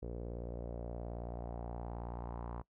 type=tone with low-pass filter sweep; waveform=sawtooth; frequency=58.8 Hz; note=A#1; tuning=16 cents sharp; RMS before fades=-43 dBFS; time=0.02-2.62 s; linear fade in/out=10 ms; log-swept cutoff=470 to 1000 Hz; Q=3.2; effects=noise-tail reverb RT60 0.1 s tail -21 dB re dry